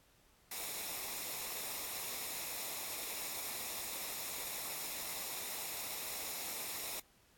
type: noise with comb filter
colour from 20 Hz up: white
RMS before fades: -42 dBFS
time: 0.51-7 s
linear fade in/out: 5 ms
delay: 0.65 ms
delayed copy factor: -0.5
effects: pink hiss -68 dBFS RMS until 7.37 s + AAC 64 kbps